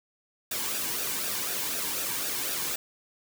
white noise with flanger, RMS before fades -31 dBFS, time 0.51-2.76 s, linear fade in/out 5 ms, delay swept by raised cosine 0.94 to 1.58 ms, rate 4 Hz, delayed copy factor -0.55, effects none

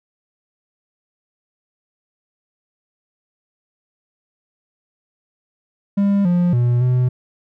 triangle tone with pitch steps, 200.2 / 176.1 / 121.3 / 125.6 Hz, G3 / F3 / B2 / B2, +37 / +15 / -31 / +30 cents, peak -11 dBFS, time 5.97-7.09 s, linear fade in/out 10 ms, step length 280 ms, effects none

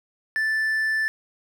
triangle tone, 1760 Hz, A6, in tune, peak -19 dBFS, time 0.36-1.08 s, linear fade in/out 0 ms, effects none

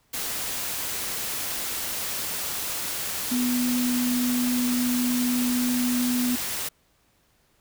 sine tone in noise, 246.9 Hz, B3, in tune, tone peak -22 dBFS, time 3.31-6.36 s, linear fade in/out 10 ms, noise white, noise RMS -30 dBFS, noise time 0.13-6.69 s, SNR +5 dB, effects pink hiss -65 dBFS RMS until 7.6 s

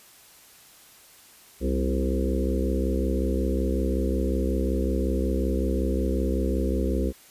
harmonic tone with a mistuned harmonic, 65.41 Hz, C2, in tune, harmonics 1 / 3 / 4 / 5 / 6 / 7 / 8, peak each -25 / -30 / -31 / -32 / -33 / -33 / -34 dBFS, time 1.6-7.13 s, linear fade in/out 50 ms, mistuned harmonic 5, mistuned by +42 cents, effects white hiss -52 dBFS RMS until 7.3 s + resampled to 32000 Hz

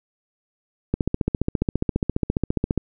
click train, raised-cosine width 3 ms, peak -7 dBFS, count 28, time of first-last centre 0.94-2.777 s, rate 14.7 Hz, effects none

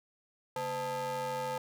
square ring-modulated tone, 185.9 Hz, F#3, 8 cents sharp, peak -31 dBFS, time 0.56-1.58 s, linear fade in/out 2 ms, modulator 697 Hz, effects none

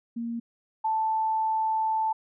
sine tone pair in turn, 233.1 / 880.1 Hz, A#3 / A5, 0 / 0 cents, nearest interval octave + major seventh, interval 2300 cents, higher second, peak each -29 / -23 dBFS, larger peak second, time 0.16-0.4 / 0.84-2.13 s, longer second, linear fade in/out 10 ms, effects none

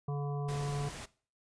harmonic tone, 143.3 Hz, D3, 42 cents flat, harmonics 1 / 3 / 5 / 7 / 8, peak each -32 / -42 / -46 / -49 / -50 dBFS, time 0.08-0.89 s, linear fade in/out 5 ms
pink noise, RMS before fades -44 dBFS, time 0.48-1.06 s, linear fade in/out 10 ms
effects noise-tail reverb RT60 0.4 s tail -19 dB re dry + resampled to 22050 Hz

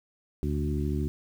harmonic tone with a mistuned harmonic, 73.42 Hz, D2, in tune, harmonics 1 / 2 / 3 / 4 / 5, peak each -29 / -32 / -34 / -35 / -36 dBFS, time 0.43-1.08 s, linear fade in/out 0 ms, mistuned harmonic 1, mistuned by +50 cents, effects 9-bit

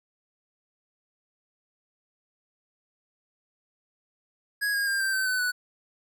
square tone with pitch steps, 1661 / 1629.6 / 1598.9 / 1568.7 / 1539.1 / 1510 / 1481.5 Hz, G#6 / G#6 / G6 / G6 / G6 / F#6 / F#6, 0 / -33 / +34 / +1 / -32 / +35 / +2 cents, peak -25 dBFS, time 4.61-5.52 s, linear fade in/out 20 ms, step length 130 ms, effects none

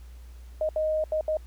sine tone bursts at uneven times, 622.3 Hz, D#5, in tune, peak -23 dBFS, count 4, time 0.61-0.69 / 0.76-1.04 / 1.12-1.21 / 1.28-1.37 s, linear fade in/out 2 ms, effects added 60 Hz sine -42 dBFS peak until 1.46 s + pink hiss -60 dBFS RMS until 1.46 s

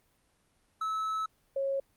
triangle / sine tone pair in turn, 1300 / 546.6 Hz, E6 / C#5, -24 / -24 cents, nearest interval octave + minor third, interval 1500 cents, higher first, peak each -28 dBFS, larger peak neither, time 0.81-1.26 / 1.56-1.8 s, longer first, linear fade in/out 5 ms, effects pink hiss -70 dBFS RMS until 1.96 s + Opus 32 kbps

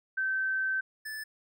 sine / square tone pair in turn, 1545 / 1742.7 Hz, G6 / A6, -26 / -17 cents, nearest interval major second, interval 209 cents, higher second, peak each -27 / -37 dBFS, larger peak first, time 0.17-0.81 / 1.05-1.24 s, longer first, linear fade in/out 10 ms, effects none

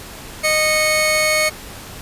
sawtooth tone pair together, 617.4 / 2200 Hz, D#5 / C#7, -14 / -14 cents, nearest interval octave + minor seventh, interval 2200 cents, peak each -14 / -13 dBFS, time 0.43-1.5 s, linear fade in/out 20 ms, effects pink hiss -35 dBFS RMS until 2.01 s + resampled to 32000 Hz

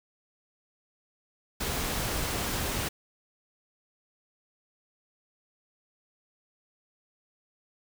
pink noise, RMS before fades -31 dBFS, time 1.6-2.89 s, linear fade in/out 10 ms, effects none

